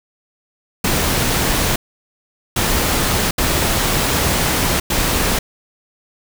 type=noise bursts at uneven times; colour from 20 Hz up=pink; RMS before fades=-17 dBFS; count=4; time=0.84-1.76 / 2.56-3.31 / 3.38-4.8 / 4.9-5.39 s; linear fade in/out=5 ms; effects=none